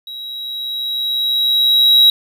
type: tone with level ramp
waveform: triangle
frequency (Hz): 3858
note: B7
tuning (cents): -41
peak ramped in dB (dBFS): -26 to -4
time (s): 0.07-2.1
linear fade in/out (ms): 2
effects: none